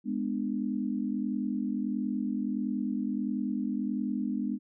sine chord, G# diminished, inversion none, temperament just, 207.7 / 249.2 / 299 Hz, G#3 / B3 / D4, 0 / +16 / +31 cents, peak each -32 / -32 / -35 dBFS, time 0.04-4.59 s, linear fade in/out 50 ms, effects none

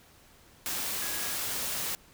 sine tone in noise, 1661.2 Hz, G#6, in tune, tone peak -43 dBFS, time 1.02-1.35 s, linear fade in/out 0 ms, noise white, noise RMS -33 dBFS, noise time 0.66-1.95 s, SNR -13 dB, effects pink hiss -58 dBFS RMS until 2.13 s

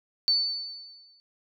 sine tone with exponential decay, 4505 Hz, C#8, 27 cents sharp, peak -18 dBFS, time 0.28-1.2 s, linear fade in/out 0 ms, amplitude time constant 200 ms, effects none

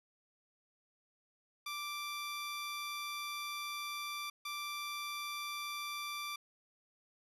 15% pulse tone bursts at uneven times, 1174.7 Hz, D6, in tune, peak -33 dBFS, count 2, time 1.66-4.3 / 4.45-6.36 s, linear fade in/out 5 ms, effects resampled to 32000 Hz

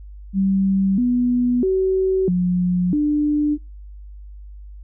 sine tone with pitch steps, 193.3 / 245.7 / 378.3 / 179.4 / 296.7 Hz, G3 / B3 / F#4 / F3 / D4, -24 / -9 / +38 / +47 / +18 cents, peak -15 dBFS, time 0.33-3.58 s, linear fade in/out 50 ms, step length 650 ms, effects noise-tail reverb RT60 0.2 s tail -24 dB re dry + added 50 Hz sine -35 dBFS peak until 4.83 s

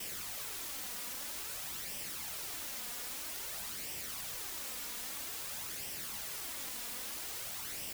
white noise with flanger, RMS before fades -42 dBFS, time 0-7.93 s, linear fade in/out 5 ms, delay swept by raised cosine 0.36 to 4.16 ms, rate 0.51 Hz, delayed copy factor +0.5, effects none

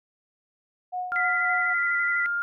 sine tone with tremolo, 728 Hz, F#5, 28 cents flat, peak -26 dBFS, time 0.92-1.74 s, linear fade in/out 20 ms, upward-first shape triangle, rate 3.7 Hz, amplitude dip 65%
sine tone with pitch glide, 1396.9 to 1405 Hz, F6 to F6, 0 to +10 cents, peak -24 dBFS, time 1.12-2.42 s, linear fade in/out 0 ms, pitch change +10 cents, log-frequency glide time 1.59-2.08 s
sine tone with vibrato, 2004 Hz, B6, 25 cents sharp, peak -25 dBFS, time 1.16-2.26 s, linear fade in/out 0 ms, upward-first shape square, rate 12 Hz, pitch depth 22 cents each way
effects none

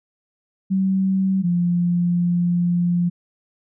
sine tone pair in turn, 191 / 174.72 Hz, G3 / F3, -45 / +1 cents, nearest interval major second, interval 154 cents, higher first, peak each -16 dBFS, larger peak neither, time 0.7-1.43 / 1.43-3.1 s, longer second, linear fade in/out 20 ms, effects none

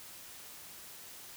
silence, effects white hiss -50 dBFS RMS until 1.36 s

